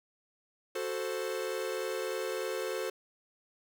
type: chord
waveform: 45% pulse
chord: F# diminished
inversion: none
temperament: equal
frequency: 370 / 440 / 523.3 Hz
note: F#4 / A4 / C5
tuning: 0 / 0 / 0 cents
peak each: -38 / -37 / -37 dBFS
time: 0.75-2.9 s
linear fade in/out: 5 ms
effects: none